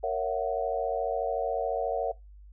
sine chord, F# dominant seventh, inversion first, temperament just, 462.5 / 555 / 666 / 740 Hz, A#4 / C#5 / E5 / F#5, -14 / +2 / +18 / 0 cents, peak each -32 dBFS, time 0.03-2.12 s, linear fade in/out 10 ms, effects noise-tail reverb RT60 0.2 s tail -21 dB re dry + added 50 Hz sine -47 dBFS peak until 2.52 s

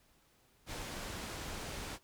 pink low-pass noise, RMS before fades -43 dBFS, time 0.66-1.99 s, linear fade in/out 50 ms, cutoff 9100 Hz, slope 12 dB/octave, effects pink hiss -69 dBFS RMS until 2.03 s

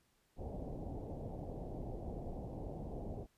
pink low-pass noise, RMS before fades -44 dBFS, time 0.36-3.27 s, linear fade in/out 50 ms, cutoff 780 Hz, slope 48 dB/octave, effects pink hiss -75 dBFS RMS until 3.37 s + resampled to 32000 Hz

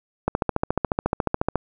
click train, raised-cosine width 1 ms, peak -6 dBFS, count 19, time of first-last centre 0.28-1.557 s, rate 14.1 Hz, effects none

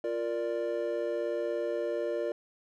triangle chord, Bb major, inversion second, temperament equal, 349.2 / 466.2 / 587.3 Hz, F4 / Bb4 / D5, 0 / 0 / 0 cents, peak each -33 / -32 / -31 dBFS, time 0.04-2.32 s, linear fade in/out 2 ms, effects none

